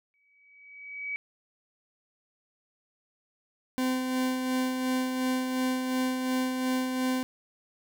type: tone with exponential growth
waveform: sine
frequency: 2275 Hz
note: C#7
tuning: 44 cents sharp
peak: -29 dBFS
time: 0.14-1.16 s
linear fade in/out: 0 ms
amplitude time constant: 220 ms
type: tone with tremolo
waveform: 40% pulse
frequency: 256.8 Hz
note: C4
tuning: 32 cents flat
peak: -24 dBFS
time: 3.78-7.23 s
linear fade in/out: 0 ms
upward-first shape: sine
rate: 2.8 Hz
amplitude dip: 40%
effects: none